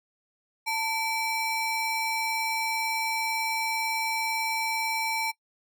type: ring-modulated tone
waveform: square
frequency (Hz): 1600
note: G6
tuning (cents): +35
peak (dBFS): -24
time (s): 0.66-5.32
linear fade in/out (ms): 20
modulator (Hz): 709
effects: noise-tail reverb RT60 0.1 s tail -21 dB re dry